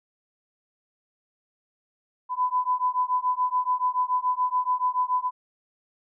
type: beating tone pair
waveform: sine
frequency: 999 / 1006 Hz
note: B5 / B5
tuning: +20 / +32 cents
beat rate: 7 Hz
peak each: -25 dBFS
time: 2.29-5.31 s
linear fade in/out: 50 ms
effects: none